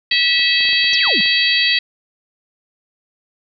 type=harmonic tone; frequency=650 Hz; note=E5; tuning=24 cents flat; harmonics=3 / 4 / 5 / 6 / 7; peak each=-19 / -19 / -19 / -19 / -19 dBFS; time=0.11-1.79 s; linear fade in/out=5 ms
type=clicks; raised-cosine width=1 ms; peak=-24 dBFS; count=11; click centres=0.123 / 0.394 / 0.607 / 0.653 / 0.69 / 0.731 / 0.843 / 0.932 / 1.074 / 1.208 / 1.259 s
type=exponential sweep; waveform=sine; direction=down; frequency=6360 to 168.5 Hz; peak=-22 dBFS; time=0.93-1.21 s; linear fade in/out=5 ms
effects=none